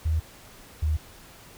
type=tone pair in turn; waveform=sine; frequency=79.2 / 77.08 Hz; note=D#2 / D#2; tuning=+31 / -16 cents; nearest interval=unison; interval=47 cents; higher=first; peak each=-21 dBFS; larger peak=neither; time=0.05-0.2 / 0.82-0.97 s; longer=neither; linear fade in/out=10 ms; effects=pink hiss -49 dBFS RMS until 1.57 s